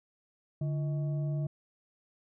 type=tone with frequency modulation; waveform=sine; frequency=146.8 Hz; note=D3; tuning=in tune; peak=-29 dBFS; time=0.61-1.47 s; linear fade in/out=5 ms; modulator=486 Hz; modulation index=0.33; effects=none